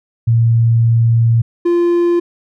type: tone pair in turn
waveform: sine / triangle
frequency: 115.5 / 346.1 Hz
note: A#2 / F4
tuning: -16 / -16 cents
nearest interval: octave + perfect fifth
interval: 1900 cents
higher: second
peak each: -8 dBFS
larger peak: neither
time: 0.27-1.42 / 1.65-2.2 s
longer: first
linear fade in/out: 10 ms
effects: none